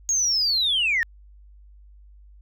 sine linear sweep, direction down, 6645 to 1760 Hz, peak -18 dBFS, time 0.09-1.03 s, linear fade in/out 0 ms, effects tanh soft clip ceiling -15 dBFS + added 50 Hz sine -46 dBFS peak until 2.41 s

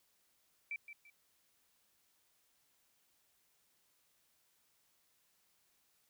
sine tone with echo, 2331 Hz, D7, 14 cents flat, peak -38 dBFS, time 0.71-0.76 s, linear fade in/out 2 ms, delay 170 ms, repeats 2, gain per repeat -10 dB, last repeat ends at 1.1 s, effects white hiss -75 dBFS RMS until 6.09 s

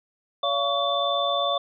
sine tone cluster, 568 / 690 / 1127 / 3537 Hz, C#5 / F5 / C#6 / A7, +42 / -21 / +28 / +8 cents, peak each -27 dBFS, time 0.43-1.58 s, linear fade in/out 5 ms, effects none

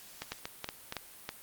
two click trains, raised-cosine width 0.2 ms, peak -19 / -18 dBFS, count 4 / 4, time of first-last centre 0.22-0.924 / 0.32-1.291 s, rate 4.26 / 3.09 Hz, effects white hiss -52 dBFS RMS until 1.42 s + Opus 48 kbps

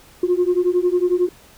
sine beating tone pair, 352.1 / 363.1 Hz, F4 / F#4, +14 / -33 cents, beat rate 11 Hz, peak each -17 dBFS, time 0.23-1.29 s, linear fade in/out 5 ms, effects tanh soft clip ceiling -9 dBFS + pink hiss -48 dBFS RMS until 1.57 s

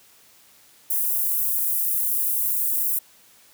pink high-pass noise, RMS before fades -23 dBFS, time 0.9-2.99 s, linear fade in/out 5 ms, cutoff 12000 Hz, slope 24 dB/octave, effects white hiss -54 dBFS RMS until 3.53 s + high-pass 60 Hz 12 dB/octave

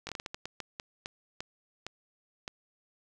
slowing click train, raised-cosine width 0.2 ms, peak -20 dBFS, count 14, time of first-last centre 0.07-2.479 s, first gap 20 ms, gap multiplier 1.33, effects none

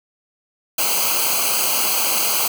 white noise with comb filter, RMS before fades -19 dBFS, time 0.78-2.48 s, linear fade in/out 5 ms, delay 0.55 ms, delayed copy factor -1, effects none

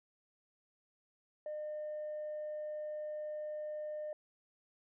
sine tone, 606 Hz, D#5, 46 cents flat, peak -37 dBFS, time 1.46-4.13 s, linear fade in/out 2 ms, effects tanh soft clip ceiling -36 dBFS

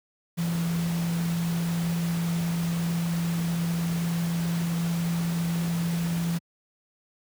sine tone in noise, 169.1 Hz, E3, 44 cents sharp, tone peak -24 dBFS, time 0.37-6.39 s, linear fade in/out 20 ms, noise pink, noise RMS -37 dBFS, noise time 0.37-6.39 s, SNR +10 dB, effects high-pass 80 Hz 12 dB/octave

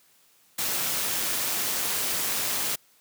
white noise with amplitude modulation, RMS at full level -26 dBFS, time 0.58-2.76 s, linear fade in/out 10 ms, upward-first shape sine, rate 194 Hz, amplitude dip 35%, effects white hiss -61 dBFS RMS until 3 s + high-pass 100 Hz 12 dB/octave

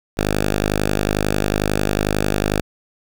5% pulse tone, 51.1 Hz, G#1, 27 cents flat, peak -6 dBFS, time 0.17-2.61 s, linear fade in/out 10 ms, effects none

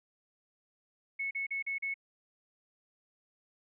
sine tone bursts, 2200 Hz, C#7, 14 cents flat, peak -32 dBFS, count 5, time 1.19-1.942 s, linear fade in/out 10 ms, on 120 ms, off 38 ms, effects none

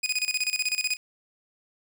20% pulse tone with tremolo, 2489 Hz, D#7, in tune, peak -18 dBFS, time 0.03-0.97 s, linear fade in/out 10 ms, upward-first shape square, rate 16 Hz, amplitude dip 80%, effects none

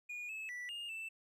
triangle tone with pitch steps, 2442 / 2598 / 1963 / 2831 / 2654 Hz, D#7 / E7 / B6 / F7 / E7, -33 / -26 / -11 / +23 / +11 cents, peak -40 dBFS, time 0.09-1.09 s, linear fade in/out 10 ms, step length 200 ms, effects none

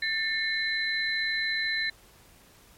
sine tone cluster, 1786 / 2163 / 4040 Hz, A6 / C#7 / B7, +25 / -43 / +39 cents, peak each -28 / -33 / -31 dBFS, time 0.02-1.9 s, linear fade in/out 5 ms, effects pink hiss -56 dBFS RMS until 2.77 s + MP3 64 kbps

